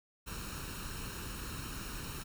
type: noise with comb filter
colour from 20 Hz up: pink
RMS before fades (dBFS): -42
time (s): 0.26-2.24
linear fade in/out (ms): 20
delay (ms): 0.73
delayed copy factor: +0.65
effects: none